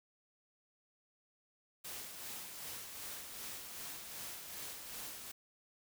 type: noise with tremolo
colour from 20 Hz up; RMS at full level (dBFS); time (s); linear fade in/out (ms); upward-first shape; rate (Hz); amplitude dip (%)
white; -45; 1.84-5.32; 10; sine; 2.6; 40
effects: none